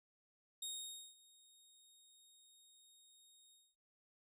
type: tone with ADSR envelope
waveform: 20% pulse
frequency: 3729 Hz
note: A#7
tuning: in tune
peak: -36 dBFS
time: 0.62-3.76 s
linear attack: 5 ms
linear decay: 520 ms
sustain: -23 dB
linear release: 240 ms
effects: none